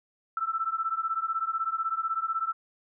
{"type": "beating tone pair", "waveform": "sine", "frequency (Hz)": [1318.5, 1334.5], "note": ["E6", "E6"], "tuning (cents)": [0, 21], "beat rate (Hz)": 16, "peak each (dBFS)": -30, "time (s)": [0.37, 2.53], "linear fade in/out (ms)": 2, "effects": []}